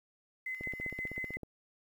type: tone with tremolo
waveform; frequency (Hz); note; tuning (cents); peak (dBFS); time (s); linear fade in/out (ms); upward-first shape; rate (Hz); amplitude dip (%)
sine; 2042; C7; -43; -35; 0.46-1.37; 5; square; 5.7; 55
type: click train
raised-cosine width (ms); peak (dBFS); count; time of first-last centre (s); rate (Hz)
2; -29; 14; 0.61-1.433; 15.8
effects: 10-bit